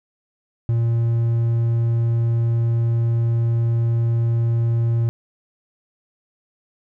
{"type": "tone", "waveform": "triangle", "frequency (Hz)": 116.2, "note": "A#2", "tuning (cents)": -5, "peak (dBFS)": -14, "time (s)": [0.69, 5.09], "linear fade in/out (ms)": 0, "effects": []}